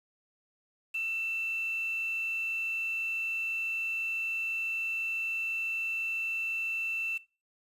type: tone with quantisation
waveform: sine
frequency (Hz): 2674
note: E7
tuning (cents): +24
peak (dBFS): -30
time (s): 0.94-7.18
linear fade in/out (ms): 10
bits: 8
effects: noise-tail reverb RT60 0.3 s tail -20 dB re dry + resampled to 32000 Hz